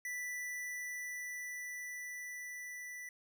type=tone with level ramp; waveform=square; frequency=1975.5 Hz; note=B6; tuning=in tune; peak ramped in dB=-39 to -45 dBFS; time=0.05-3.09 s; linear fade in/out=2 ms; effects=none